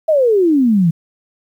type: exponential sweep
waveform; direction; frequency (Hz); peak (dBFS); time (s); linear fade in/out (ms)
sine; down; 658 to 157.5; -9; 0.08-0.91; 10
effects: 8-bit